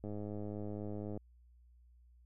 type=click train; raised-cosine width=2 ms; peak=-30 dBFS; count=119; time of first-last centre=0.04-1.175 s; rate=104 Hz; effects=added 60 Hz sine -60 dBFS peak until 2.25 s